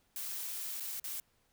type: noise with dropouts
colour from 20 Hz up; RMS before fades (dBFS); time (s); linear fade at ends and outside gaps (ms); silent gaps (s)
blue; -40; 0.16-1.2; 1; 0.799-0.805 / 0.998-1.041
effects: pink hiss -73 dBFS RMS until 1.52 s